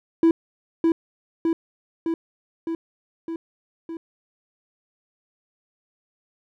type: tone with echo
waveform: triangle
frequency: 329.7 Hz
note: E4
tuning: in tune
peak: -10 dBFS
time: 0.23-0.31 s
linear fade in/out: 2 ms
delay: 610 ms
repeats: 6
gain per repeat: -3 dB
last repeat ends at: 3.97 s
effects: tanh soft clip ceiling -6 dBFS